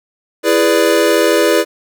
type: chord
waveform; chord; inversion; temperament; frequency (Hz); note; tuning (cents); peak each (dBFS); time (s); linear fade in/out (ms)
square; E dominant seventh; none; equal with one note detuned; 334.2 / 415.3 / 493.9 / 587.3; E4 / G#4 / B4 / D5; +24 / 0 / 0 / 0; -16; 0.43-1.65; 50
effects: none